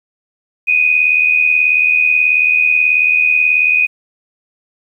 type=tone with amplitude modulation; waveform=sine; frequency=2489 Hz; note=D#7; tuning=in tune; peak=-6 dBFS; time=0.67-3.87 s; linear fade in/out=20 ms; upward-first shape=sine; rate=78.4 Hz; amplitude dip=65%; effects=8-bit